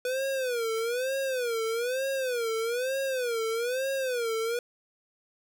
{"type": "tone with vibrato", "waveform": "square", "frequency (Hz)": 492.3, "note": "B4", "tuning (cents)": -6, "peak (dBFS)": -28, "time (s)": [0.05, 4.59], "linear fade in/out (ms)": 2, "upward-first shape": "sine", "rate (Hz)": 1.1, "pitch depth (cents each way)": 170, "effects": []}